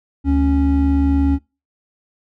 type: tone pair together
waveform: triangle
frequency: 73.4 / 277.1 Hz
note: D2 / C#4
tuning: 0 / -1 cents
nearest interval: octave + major seventh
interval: 2299 cents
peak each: -14 / -13 dBFS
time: 0.24-1.39 s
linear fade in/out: 50 ms
effects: noise-tail reverb RT60 0.3 s tail -26 dB re dry